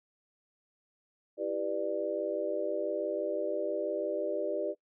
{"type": "chord", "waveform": "sine", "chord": "E minor seventh", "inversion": "none", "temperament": "just", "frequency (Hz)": [329.6, 395.6, 494.4, 593.3], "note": ["E4", "G4", "B4", "D5"], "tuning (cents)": [0, 16, 2, 18], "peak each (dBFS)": [-38, -36, -37, -33], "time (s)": [1.37, 4.75], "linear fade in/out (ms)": 50, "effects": ["noise-tail reverb RT60 0.1 s tail -22 dB re dry"]}